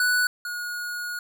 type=tone pair in turn; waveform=square; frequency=1480 / 1445.4 Hz; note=F#6 / F#6; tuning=0 / -41 cents; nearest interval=unison; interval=41 cents; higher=first; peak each=-20 / -30 dBFS; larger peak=first; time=0-0.27 / 0.45-1.19 s; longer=second; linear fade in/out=2 ms; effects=none